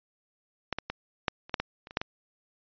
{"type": "clicks", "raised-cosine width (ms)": 0.3, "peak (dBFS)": [-13, -15, -16, -9, -30, -10, -13, -29, -27, -9, -16], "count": 11, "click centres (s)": [0.727, 0.786, 0.9, 1.282, 1.495, 1.542, 1.6, 1.871, 1.909, 1.971, 2.015], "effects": ["resampled to 11025 Hz"]}